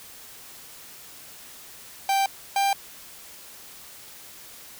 45% pulse tone pair in turn, 784 / 792.2 Hz, G5 / G5, 0 / +18 cents, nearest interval unison, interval 18 cents, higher second, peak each -20 dBFS, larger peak neither, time 2.09-2.26 / 2.56-2.73 s, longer neither, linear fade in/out 2 ms, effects white hiss -45 dBFS RMS until 4.79 s

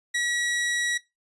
sawtooth tone, 1922 Hz, B6, 48 cents flat, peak -20 dBFS, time 0.14-0.98 s, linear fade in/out 10 ms, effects noise-tail reverb RT60 0.2 s tail -20 dB re dry + resampled to 24000 Hz

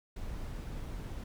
brown noise, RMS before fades -40 dBFS, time 0.16-1.24 s, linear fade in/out 5 ms, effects none

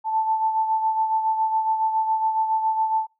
sine beating tone pair, 880 / 887.2 Hz, A5 / A5, 0 / +14 cents, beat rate 7.2 Hz, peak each -20 / -29 dBFS, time 0.04-3.07 s, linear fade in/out 50 ms, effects noise-tail reverb RT60 0.2 s tail -19 dB re dry

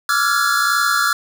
square tone cluster, 1162 / 1353 / 1415 / 1673 Hz, D6 / E6 / F6 / G#6, -19 / +45 / +22 / +12 cents, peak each -23 / -20 / -20 / -22 dBFS, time 0.09-1.13 s, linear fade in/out 2 ms, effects none

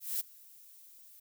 violet noise with ADSR envelope, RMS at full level -32 dBFS, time 0-1.2 s, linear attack 200 ms, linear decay 16 ms, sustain -24 dB, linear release 7 ms, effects none

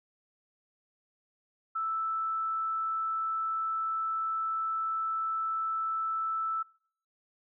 sine tone, 1318.5 Hz, E6, in tune, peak -29 dBFS, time 1.75-6.63 s, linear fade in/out 10 ms, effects noise-tail reverb RT60 0.6 s tail -26 dB re dry

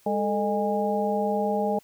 harmonic tone with a mistuned harmonic, 204.9 Hz, G#3, 23 cents flat, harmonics 1 / 2 / 3 / 4, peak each -28 / -28 / -28 / -28 dBFS, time 0.06-1.79 s, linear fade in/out 5 ms, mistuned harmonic 2, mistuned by +120 cents, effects white hiss -59 dBFS RMS until 1.83 s

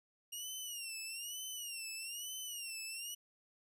15% pulse tone with vibrato, 2825 Hz, F7, 19 cents sharp, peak -35 dBFS, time 0.32-3.15 s, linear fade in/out 10 ms, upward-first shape sine, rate 1.1 Hz, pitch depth 130 cents each way, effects none

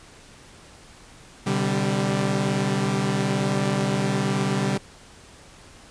sawtooth chord, C suspended second, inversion none, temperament equal with one note detuned, 127.9 / 146.83 / 196 Hz, C3 / D3 / G3, -39 / 0 / 0 cents, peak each -23 / -23 / -20 dBFS, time 1.46-4.78 s, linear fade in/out 10 ms, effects pink hiss -48 dBFS RMS until 5.9 s + resampled to 22050 Hz

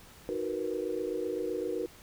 sine chord, B major seventh, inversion first, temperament equal with one note detuned, 313.7 / 370 / 466.2 / 493.9 Hz, D#4 / F#4 / A#4 / B4, +14 / 0 / 0 / 0 cents, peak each -38 / -35 / -35 / -38 dBFS, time 0.29-1.86 s, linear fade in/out 0 ms, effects pink hiss -54 dBFS RMS until 2.02 s

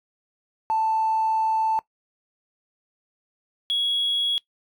triangle tone pair in turn, 883 / 3334 Hz, A5 / G#7, +6 / +6 cents, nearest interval octave + major seventh, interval 2300 cents, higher second, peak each -16 / -18 dBFS, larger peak first, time 0.7-1.79 / 3.7-4.38 s, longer first, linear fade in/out 0 ms, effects noise-tail reverb RT60 0.1 s tail -22 dB re dry + tanh soft clip ceiling -17 dBFS

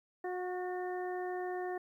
harmonic tone with a mistuned harmonic, 362.8 Hz, F#4, 34 cents flat, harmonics 1 / 2 / 3 / 4 / 5, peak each -37 / -40 / -51 / -55 / -47 dBFS, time 0.24-1.78 s, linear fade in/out 5 ms, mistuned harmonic 3, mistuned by +23 cents, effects 12-bit

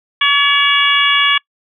harmonic tone with a mistuned harmonic, 568 Hz, C#5, 42 cents sharp, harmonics 2 / 3 / 4 / 5 / 6, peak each -16 / -16 / -16 / -16 / -16 dBFS, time 0.21-1.38 s, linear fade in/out 5 ms, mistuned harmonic 6, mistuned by -24 cents, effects noise-tail reverb RT60 0.1 s tail -25 dB re dry

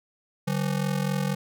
square ring-modulated tone, 167.6 Hz, E3, 29 cents sharp, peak -22 dBFS, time 0.47-1.35 s, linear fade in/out 10 ms, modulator 22 Hz, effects none

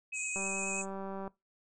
sine tone with vibrato, 2530 Hz, D#7, 28 cents sharp, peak -36 dBFS, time 0.12-0.82 s, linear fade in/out 10 ms, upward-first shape triangle, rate 9.4 Hz, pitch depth 19 cents each way
pink band-pass noise, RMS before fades -40 dBFS, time 0.13-0.86 s, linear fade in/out 50 ms, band 6800 to 8100 Hz, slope 96 dB/octave
click train, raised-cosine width 1 ms, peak -28 dBFS, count 179, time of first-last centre 0.36-1.278 s, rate 194 Hz
effects noise-tail reverb RT60 0.2 s tail -21 dB re dry

